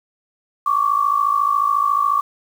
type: tone pair together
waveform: sine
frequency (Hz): 1108.7 / 1162.8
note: C#6 / D6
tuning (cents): 0 / -18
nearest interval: minor second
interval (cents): 82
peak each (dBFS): -18 / -17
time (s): 0.66-2.21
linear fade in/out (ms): 5
effects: 7-bit